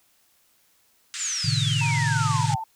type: band-pass noise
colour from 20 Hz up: white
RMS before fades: -34 dBFS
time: 1.14-2.54 s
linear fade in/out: 0 ms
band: 1300 to 8400 Hz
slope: 48 dB/octave
type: exponential sweep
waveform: sine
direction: down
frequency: 7730 to 723 Hz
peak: -26 dBFS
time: 1.17-2.6 s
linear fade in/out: 50 ms
type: chord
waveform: sine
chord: A diminished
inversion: none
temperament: equal with one note detuned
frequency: 110 / 130.81 / 152.71 Hz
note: A2 / C3 / Eb3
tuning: 0 / 0 / -32 cents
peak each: -26 dBFS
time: 1.44-2.56 s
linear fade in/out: 10 ms
type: tone with pitch glide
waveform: sine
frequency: 932.3 to 889.2 Hz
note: A#5 to A5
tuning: 0 to +18 cents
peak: -29 dBFS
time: 1.81-2.64 s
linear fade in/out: 5 ms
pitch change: -82 cents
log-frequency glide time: 2.07-2.27 s
effects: white hiss -63 dBFS RMS until 2.75 s